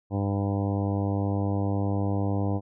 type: harmonic tone with a mistuned harmonic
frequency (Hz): 99.8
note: G2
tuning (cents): +32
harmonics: 1 / 2 / 3 / 4 / 5 / 6 / 7 / 8 / 9 / 10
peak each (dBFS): -26 / -31 / -31 / -39 / -36 / -40 / -39 / -40 / -44 / -46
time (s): 0.1-2.61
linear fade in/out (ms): 50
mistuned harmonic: 9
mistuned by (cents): +20
effects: none